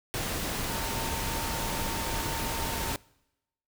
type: tone in noise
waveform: sine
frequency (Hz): 910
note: A#5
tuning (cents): -42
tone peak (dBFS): -37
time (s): 0.7-2.92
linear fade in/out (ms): 0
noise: pink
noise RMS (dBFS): -32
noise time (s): 0.14-2.96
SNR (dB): -8
effects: noise-tail reverb RT60 0.9 s tail -24 dB re dry